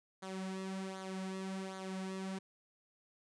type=tone with flanger; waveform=sawtooth; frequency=190.1 Hz; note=F#3; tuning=47 cents sharp; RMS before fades=-42 dBFS; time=0.22-2.39 s; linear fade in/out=10 ms; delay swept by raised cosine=0.37 to 3.97 ms; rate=1.3 Hz; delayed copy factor=-0.65; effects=resampled to 22050 Hz